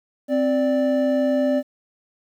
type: tone pair together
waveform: triangle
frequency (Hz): 261.6 / 587.3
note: C4 / D5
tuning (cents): 0 / 0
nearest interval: octave + major second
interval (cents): 1400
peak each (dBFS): -18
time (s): 0.28-1.63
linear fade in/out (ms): 50
effects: 9-bit